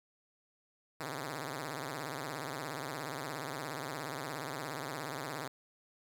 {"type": "tone with vibrato", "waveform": "5% pulse", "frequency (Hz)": 143.4, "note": "D3", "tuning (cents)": -41, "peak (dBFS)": -27, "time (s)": [1, 5.48], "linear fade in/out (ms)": 5, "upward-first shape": "triangle", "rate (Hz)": 17, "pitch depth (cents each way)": 250, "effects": ["11-bit"]}